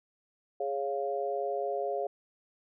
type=chord; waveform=sine; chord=Db major; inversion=second; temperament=equal; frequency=415.3 / 554.4 / 698.5 Hz; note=Ab4 / Db5 / F5; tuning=0 / 0 / 0 cents; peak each=-34 dBFS; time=0.6-2.07 s; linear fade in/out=5 ms; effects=none